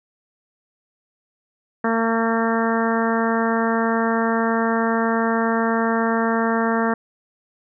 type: harmonic tone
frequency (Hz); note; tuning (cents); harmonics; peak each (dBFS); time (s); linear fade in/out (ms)
227.3; A#3; -43; 1 / 2 / 3 / 4 / 5 / 6 / 7 / 8; -21 / -24 / -26 / -27 / -28 / -29 / -29 / -30; 1.84-6.94; 5
effects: none